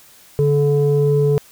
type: tone pair together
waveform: sine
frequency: 144.6 / 432.5 Hz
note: D3 / A4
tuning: -27 / -30 cents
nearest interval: octave + perfect fifth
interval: 1897 cents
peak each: -14 dBFS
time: 0.39-1.38 s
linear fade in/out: 0 ms
effects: tanh soft clip ceiling -7 dBFS + white hiss -47 dBFS RMS until 1.51 s